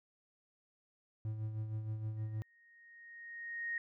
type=tone with tremolo; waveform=triangle; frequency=108.8 Hz; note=A2; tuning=19 cents flat; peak=-33 dBFS; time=1.25-2.42 s; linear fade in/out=0 ms; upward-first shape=sine; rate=6.4 Hz; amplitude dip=50%
type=tone with exponential growth; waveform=sine; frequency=1864.7 Hz; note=A#6; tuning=in tune; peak=-34 dBFS; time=2.17-3.78 s; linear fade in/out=2 ms; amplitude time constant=350 ms
effects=none